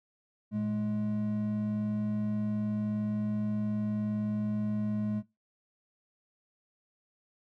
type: tone pair together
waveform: triangle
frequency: 111.72 / 210.9 Hz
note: A2 / G#3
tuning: +27 / +27 cents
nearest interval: major seventh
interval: 1100 cents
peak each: -35 / -27 dBFS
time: 0.51-5.23 s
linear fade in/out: 50 ms
effects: noise-tail reverb RT60 0.2 s tail -18 dB re dry